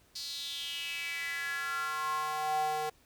square tone with high-pass filter sweep, 153.3 Hz, D#3, 25 cents flat, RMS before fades -35 dBFS, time 0.15-2.9 s, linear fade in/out 10 ms, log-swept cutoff 4600 to 600 Hz, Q 5.7, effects pink hiss -65 dBFS RMS until 3.05 s

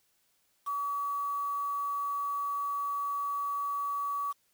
sine tone with quantisation, 1139 Hz, C#6, 47 cents sharp, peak -30 dBFS, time 0.66-4.33 s, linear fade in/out 20 ms, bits 8, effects white hiss -72 dBFS RMS until 4.53 s

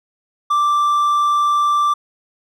triangle tone, 1174.7 Hz, D6, in tune, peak -11 dBFS, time 0.5-1.94 s, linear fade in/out 10 ms, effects none

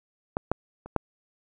clicks, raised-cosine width 1 ms, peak -12 / -9 / -27 / -8 dBFS, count 4, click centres 0.369 / 0.516 / 0.86 / 0.963 s, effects none

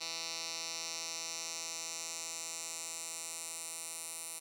10% pulse tone with band-pass filter sweep, 164.81 Hz, E3, in tune, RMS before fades -42 dBFS, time 0-4.4 s, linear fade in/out 20 ms, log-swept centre 4900 to 9600 Hz, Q 2.4, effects none

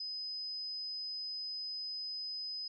sine tone, 5030 Hz, D#8, 18 cents sharp, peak -38 dBFS, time 0-2.68 s, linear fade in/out 5 ms, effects none

